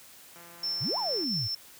click train, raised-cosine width 0.5 ms, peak -37 dBFS, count 151, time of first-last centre 0.36-1.237 s, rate 171 Hz
sine tone with tremolo, 5360 Hz, E8, 28 cents sharp, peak -28 dBFS, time 0.63-1.55 s, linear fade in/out 5 ms, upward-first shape sine, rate 4.5 Hz, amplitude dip 25%
sine exponential two-way sweep, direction up then down, 95.7 to 1046.5 to 95.7 Hz, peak -31 dBFS, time 0.8-1.48 s, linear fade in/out 20 ms, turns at 0.98 s
effects white hiss -52 dBFS RMS until 1.79 s + high-pass 60 Hz 12 dB/octave

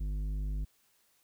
sine tone with tanh clipping, 50.6 Hz, G#1, 44 cents flat, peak -33 dBFS, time 0-0.65 s, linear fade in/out 10 ms, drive 10 dB, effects white hiss -70 dBFS RMS until 1.23 s

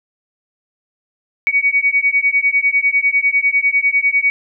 sine beating tone pair, 2245 / 2255 Hz, C#7 / C#7, +21 / +29 cents, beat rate 10 Hz, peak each -15 dBFS, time 1.47-4.3 s, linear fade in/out 0 ms, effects none

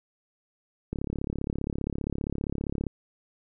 click train, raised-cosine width 3 ms, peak -17 dBFS, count 69, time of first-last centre 0.93-2.867 s, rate 35.1 Hz, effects none

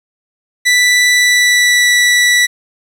sawtooth tone with pitch glide, 1975.5 to 1958.5 Hz, B6 to B6, 0 to -15 cents, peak -4 dBFS, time 0.65-2.47 s, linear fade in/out 20 ms, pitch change -15 cents, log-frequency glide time 1.1-1.92 s, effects low-pass 10000 Hz 12 dB/octave + 7-bit

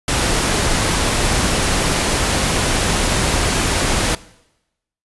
pink noise, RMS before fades -17 dBFS, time 0.08-4.15 s, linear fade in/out 2 ms, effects noise-tail reverb RT60 0.9 s tail -20 dB re dry + resampled to 24000 Hz

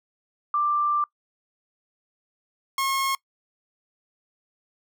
sine / sawtooth tone pair in turn, 1181 / 1082.4 Hz, D6 / C#6, +9 / -42 cents, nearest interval major second, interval 151 cents, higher first, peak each -20 / -19 dBFS, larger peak second, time 0.54-1.04 / 2.78-3.15 s, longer first, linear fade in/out 2 ms, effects noise-tail reverb RT60 0.1 s tail -23 dB re dry

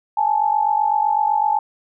sine tone pair together, 830.6 / 878.5 Hz, G#5 / A5, 0 / -3 cents, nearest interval minor second, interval 97 cents, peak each -18 dBFS, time 0.17-1.59 s, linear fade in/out 5 ms, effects none

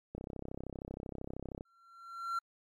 click train, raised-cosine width 2 ms, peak -28 dBFS, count 49, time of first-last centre 0.15-1.609 s, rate 32.9 Hz
triangle tone with exponential growth, 1364 Hz, F6, 41 cents flat, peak -29 dBFS, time 1.65-2.39 s, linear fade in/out 5 ms, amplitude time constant 160 ms
effects AAC 48 kbps

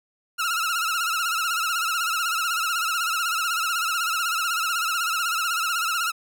sawtooth tone with vibrato, 1353 Hz, E6, 45 cents sharp, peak -19 dBFS, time 0.38-6.12 s, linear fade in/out 20 ms, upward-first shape sine, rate 16 Hz, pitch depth 95 cents each way, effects none

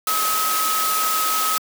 sine tone in noise, 1277 Hz, D#6, 45 cents sharp, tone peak -21 dBFS, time 0.07-1.58 s, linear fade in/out 2 ms, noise white, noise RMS -23 dBFS, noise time 0.07-1.58 s, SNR -1 dB, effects high-pass 300 Hz 12 dB/octave

